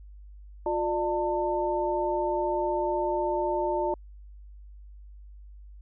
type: tone cluster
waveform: sine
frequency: 354.6 / 598 / 896 Hz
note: F4 / D5 / A5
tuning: +26 / +31 / +31 cents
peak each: -29 dBFS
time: 0.66-3.94 s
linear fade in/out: 2 ms
effects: added 50 Hz sine -44 dBFS peak until 5.81 s